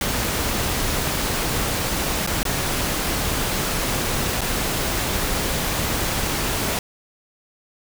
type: noise with dropouts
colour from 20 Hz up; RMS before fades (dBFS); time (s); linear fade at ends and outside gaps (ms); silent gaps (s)
pink; -23; 0.01-6.79; 2; 2.265-2.273 / 2.431-2.452 / 4.409-4.415
effects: none